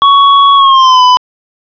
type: tone with pitch glide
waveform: square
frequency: 1117 to 1000.9 Hz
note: C#6 to B5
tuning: +13 to +23 cents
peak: -3 dBFS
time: 0.02-1.17 s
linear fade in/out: 0 ms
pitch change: -190 cents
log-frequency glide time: 0.55-1.03 s
effects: resampled to 11025 Hz + 7-bit